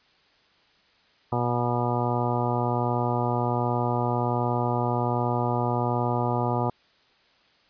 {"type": "harmonic tone", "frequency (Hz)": 121.3, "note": "B2", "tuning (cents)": -31, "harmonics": [1, 2, 3, 4, 5, 6, 7, 8, 10], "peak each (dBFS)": [-27, -31, -32, -33, -34, -31, -32, -32, -35], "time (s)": [1.32, 6.7], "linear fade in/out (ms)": 5, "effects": ["white hiss -61 dBFS RMS until 7.69 s", "resampled to 11025 Hz"]}